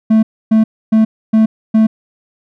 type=tone bursts; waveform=triangle; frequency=220 Hz; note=A3; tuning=in tune; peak=-4 dBFS; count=5; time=0.1-1.87 s; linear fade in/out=10 ms; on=130 ms; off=280 ms; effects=none